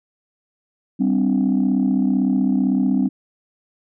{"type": "chord", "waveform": "sine", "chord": "G suspended fourth", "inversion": "none", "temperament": "equal with one note detuned", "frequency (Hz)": [196, 257.9, 293.7], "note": ["G3", "C4", "D4"], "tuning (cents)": [0, -25, 0], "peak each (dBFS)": [-18, -17, -22], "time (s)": [0.99, 3.09], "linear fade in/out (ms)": 20, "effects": ["tanh soft clip ceiling -10 dBFS"]}